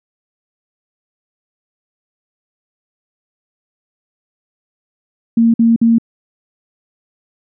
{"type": "tone bursts", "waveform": "sine", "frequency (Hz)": 230, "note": "A#3", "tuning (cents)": -23, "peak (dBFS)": -7, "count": 3, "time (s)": [5.37, 5.984], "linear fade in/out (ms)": 5, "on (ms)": 170, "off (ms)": 52, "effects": []}